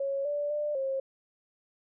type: tone with pitch steps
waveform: sine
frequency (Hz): 551 / 583 / 594 / 537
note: C#5 / D5 / D5 / C5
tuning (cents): -11 / -13 / +20 / +45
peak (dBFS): -28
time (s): 0-1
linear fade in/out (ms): 5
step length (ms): 250
effects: none